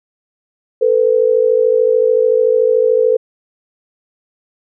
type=tone pair together; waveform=sine; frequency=446.4 / 500 Hz; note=A4 / B4; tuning=+25 / +21 cents; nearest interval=major second; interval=196 cents; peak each=-12 dBFS; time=0.81-3.17 s; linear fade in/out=10 ms; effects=none